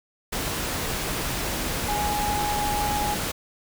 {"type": "tone in noise", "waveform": "sine", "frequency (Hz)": 830.6, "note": "G#5", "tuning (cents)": 0, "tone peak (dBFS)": -25, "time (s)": [1.88, 3.15], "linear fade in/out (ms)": 10, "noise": "pink", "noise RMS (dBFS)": -28, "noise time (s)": [0.32, 3.32], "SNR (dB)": 0, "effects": []}